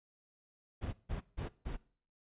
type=noise bursts; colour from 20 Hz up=brown; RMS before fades=-38 dBFS; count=4; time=0.81-1.77 s; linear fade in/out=20 ms; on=120 ms; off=160 ms; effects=noise-tail reverb RT60 0.5 s tail -21 dB re dry + resampled to 8000 Hz